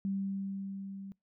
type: tone with level ramp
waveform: sine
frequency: 195.4 Hz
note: G3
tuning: 5 cents flat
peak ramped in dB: -30 to -42 dBFS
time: 0.05-1.12 s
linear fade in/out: 0 ms
effects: noise-tail reverb RT60 0.2 s tail -26 dB re dry